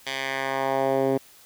10% pulse tone with band-pass filter sweep, 134.7 Hz, C#3, 49 cents flat, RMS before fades -25 dBFS, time 0.06-1.18 s, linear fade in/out 10 ms, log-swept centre 3200 to 340 Hz, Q 1.3, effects white hiss -52 dBFS RMS until 1.45 s

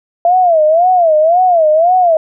sine tone with vibrato, 673 Hz, E5, 36 cents sharp, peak -6 dBFS, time 0.25-2.17 s, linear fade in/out 2 ms, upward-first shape sine, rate 1.9 Hz, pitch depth 170 cents each way, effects none

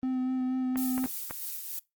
triangle tone with vibrato, 257 Hz, C4, 31 cents flat, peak -25 dBFS, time 0.03-1.06 s, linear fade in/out 0 ms, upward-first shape sine, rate 4.2 Hz, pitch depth 15 cents each way
clicks, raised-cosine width 0.5 ms, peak -21 dBFS, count 4, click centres 0.758 / 0.979 / 1.041 / 1.309 s
violet noise with tremolo, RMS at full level -35 dBFS, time 0.77-1.79 s, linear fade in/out 2 ms, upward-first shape triangle, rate 3.2 Hz, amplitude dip 45%
effects noise-tail reverb RT60 0.2 s tail -22 dB re dry + Opus 24 kbps

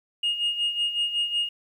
sine tone with tremolo, 2853 Hz, F7, 36 cents sharp, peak -19 dBFS, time 0.23-1.49 s, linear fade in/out 5 ms, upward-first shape sine, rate 5.4 Hz, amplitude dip 70%, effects tanh soft clip ceiling -19 dBFS + 10-bit

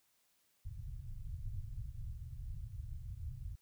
pink low-pass noise, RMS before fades -44 dBFS, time 0.65-3.56 s, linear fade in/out 10 ms, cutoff 130 Hz, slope 48 dB/octave, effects white hiss -75 dBFS RMS until 3.61 s

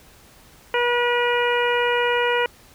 harmonic tone, 482.9 Hz, B4, 39 cents flat, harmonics 1 / 2 / 3 / 4 / 5 / 6, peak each -21 / -24 / -26 / -27 / -28 / -29 dBFS, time 0.74-2.46 s, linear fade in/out 2 ms, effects pink hiss -50 dBFS RMS until 2.74 s

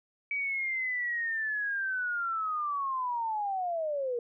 sine linear sweep, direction down, 2288 to 465.6 Hz, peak -29 dBFS, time 0.31-4.19 s, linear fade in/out 2 ms, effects none

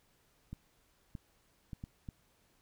clicks, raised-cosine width 5 ms, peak -30 dBFS, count 5, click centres 0.53 / 1.152 / 1.732 / 1.839 / 2.088 s, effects pink hiss -71 dBFS RMS until 2.61 s

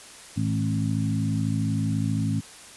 harmonic tone with a mistuned harmonic, 54.1 Hz, A1, 29 cents flat, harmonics 2 / 3 / 4 / 5, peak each -26 / -28 / -29 / -30 dBFS, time 0.36-2.41 s, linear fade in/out 20 ms, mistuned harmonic 3, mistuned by -19 cents, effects white hiss -45 dBFS RMS until 2.76 s + resampled to 24000 Hz

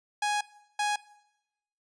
sawtooth tone bursts at uneven times, 830.6 Hz, G#5, in tune, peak -22 dBFS, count 2, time 0.22-0.41 / 0.79-0.96 s, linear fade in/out 5 ms, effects noise-tail reverb RT60 0.9 s tail -20 dB re dry + resampled to 22050 Hz

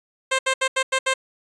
10% pulse tone bursts at uneven times, 527 Hz, C5, 12 cents sharp, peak -10 dBFS, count 6, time 0.31-0.39 / 0.46-0.54 / 0.61-0.68 / 0.76-0.83 / 0.92-0.99 / 1.06-1.14 s, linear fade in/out 10 ms, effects resampled to 24000 Hz

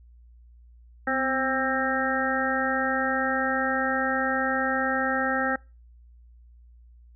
harmonic tone with a mistuned harmonic, 264.9 Hz, C4, 22 cents sharp, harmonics 1 / 2 / 3 / 5 / 6 / 7, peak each -30 / -30 / -30 / -30 / -30 / -30 dBFS, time 1.07-5.56 s, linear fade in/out 5 ms, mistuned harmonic 1, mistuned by -43 cents, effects noise-tail reverb RT60 0.3 s tail -25 dB re dry + added 59 Hz sine -49 dBFS peak until 7.15 s

